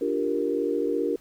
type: chord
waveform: sine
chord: G minor seventh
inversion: second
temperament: equal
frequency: 293.7 / 349.2 / 392 / 466.2 Hz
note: D4 / F4 / G4 / Bb4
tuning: 0 / 0 / 0 / 0 cents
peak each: -29 / -30 / -29 / -27 dBFS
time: 0.01-1.16 s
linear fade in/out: 5 ms
effects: pink hiss -57 dBFS RMS until 1.2 s